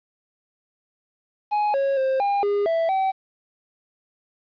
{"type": "tone with pitch steps", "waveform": "triangle", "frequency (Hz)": [836, 549, 529, 805, 407.5, 660, 767], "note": ["G#5", "C#5", "C5", "G5", "G#4", "E5", "G5"], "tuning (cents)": [11, -17, 19, 46, -33, 2, -38], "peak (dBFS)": -17, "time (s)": [1.51, 3.12], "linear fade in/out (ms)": 20, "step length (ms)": 230, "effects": ["resampled to 11025 Hz", "9-bit"]}